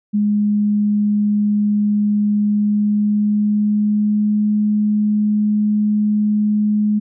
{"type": "tone with pitch glide", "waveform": "sine", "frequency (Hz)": [207.7, 210.2], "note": ["G#3", "G#3"], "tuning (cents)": [0, 21], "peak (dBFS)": -13, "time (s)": [0.13, 7], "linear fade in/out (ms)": 20, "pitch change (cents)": 21, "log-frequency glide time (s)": [2.4, 4.55], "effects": []}